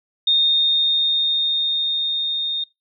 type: tone with level ramp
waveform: sine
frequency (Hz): 3673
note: A#7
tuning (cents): -26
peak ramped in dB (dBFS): -13 to -21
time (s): 0.27-2.64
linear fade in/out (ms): 5
effects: noise-tail reverb RT60 0.2 s tail -21 dB re dry